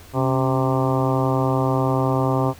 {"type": "harmonic tone with a mistuned harmonic", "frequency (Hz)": 130.81, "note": "C3", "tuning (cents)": 0, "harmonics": [1, 2, 3, 4, 5, 6, 7, 8, 9], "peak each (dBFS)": [-21, -24, -26, -27, -28, -29, -29, -30, -31], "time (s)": [0.13, 2.54], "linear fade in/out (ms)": 50, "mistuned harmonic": 2, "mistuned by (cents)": 64, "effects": ["added 87 Hz sine -46 dBFS peak until 2.59 s", "pink hiss -46 dBFS RMS until 2.59 s"]}